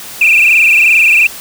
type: tone with frequency modulation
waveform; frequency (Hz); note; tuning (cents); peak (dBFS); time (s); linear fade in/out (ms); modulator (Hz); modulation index
sine; 2536; D#7; +32; -3; 0.21-1.27; 5; 22.7; 7.8
effects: tanh soft clip ceiling -1 dBFS + white hiss -28 dBFS RMS until 1.4 s